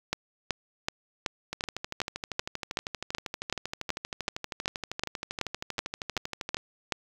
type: two click trains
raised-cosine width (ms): 0.2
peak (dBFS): -16 / -10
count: 65 / 19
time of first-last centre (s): 1.53-6.569 / 0.13-6.922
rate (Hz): 12.7 / 2.65
effects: 7-bit